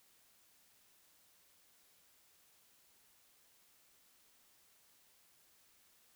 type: silence
effects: white hiss -69 dBFS RMS until 6.15 s